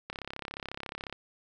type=click train; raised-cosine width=0.3 ms; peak=-21 dBFS; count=36; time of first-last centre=0.1-1.126 s; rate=34.1 Hz; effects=none